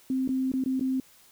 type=tone with dropouts; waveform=sine; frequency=261.6 Hz; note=C4; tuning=in tune; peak=-24 dBFS; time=0.1-1 s; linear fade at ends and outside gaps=2 ms; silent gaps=0.277-0.29 / 0.518-0.537 / 0.639-0.66 / 0.796-0.809 s; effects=white hiss -57 dBFS RMS until 1.31 s